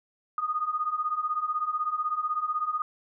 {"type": "beating tone pair", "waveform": "sine", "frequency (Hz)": [1224, 1240], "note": ["D#6", "D#6"], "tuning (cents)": [-29, -6], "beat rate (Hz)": 16, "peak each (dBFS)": [-31, -28], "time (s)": [0.38, 2.82], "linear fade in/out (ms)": 2, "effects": []}